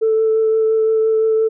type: tone with vibrato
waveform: sine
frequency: 441.5 Hz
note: A4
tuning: 6 cents sharp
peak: -11 dBFS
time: 0.01-1.49 s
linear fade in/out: 20 ms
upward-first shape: triangle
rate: 5.8 Hz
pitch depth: 13 cents each way
effects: tanh soft clip ceiling -8 dBFS